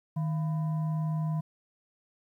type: tone with frequency modulation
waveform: sine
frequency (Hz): 156.3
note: D#3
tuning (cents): +8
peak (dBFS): -27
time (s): 0.16-1.41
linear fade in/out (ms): 10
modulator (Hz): 842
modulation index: 0.25
effects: 11-bit